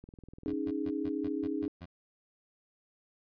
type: click train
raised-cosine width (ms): 3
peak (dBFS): -36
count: 11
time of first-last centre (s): 0.04-0.533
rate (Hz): 20.3
type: chord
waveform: sine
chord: C# suspended second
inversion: none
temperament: equal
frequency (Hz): 277.2 / 311.1 / 415.3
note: C#4 / D#4 / G#4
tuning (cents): 0 / 0 / 0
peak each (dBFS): -35 / -34 / -38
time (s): 0.46-1.68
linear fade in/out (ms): 0
type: tone bursts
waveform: 20% pulse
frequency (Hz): 88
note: F2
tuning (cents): +14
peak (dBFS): -38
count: 8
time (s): 0.47-1.858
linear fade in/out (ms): 10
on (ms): 51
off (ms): 140
effects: resampled to 11025 Hz